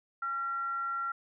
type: tone with frequency modulation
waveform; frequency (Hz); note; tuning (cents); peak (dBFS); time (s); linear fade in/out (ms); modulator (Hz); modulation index
sine; 1370; F6; -34; -31; 0.22-1.12; 5; 550; 0.2
effects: none